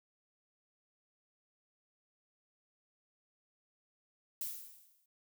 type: noise with exponential decay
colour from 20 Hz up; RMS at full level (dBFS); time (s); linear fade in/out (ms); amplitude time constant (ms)
violet; -37; 4.41-5.06; 2; 140
effects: none